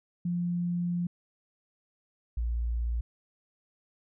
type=tone pair in turn; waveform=sine; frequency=174.61 / 58.27 Hz; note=F3 / A#1; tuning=0 / 0 cents; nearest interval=octave + perfect fifth; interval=1900 cents; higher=first; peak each=-27 dBFS; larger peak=neither; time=0.25-1.07 / 2.37-3.01 s; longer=first; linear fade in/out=5 ms; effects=none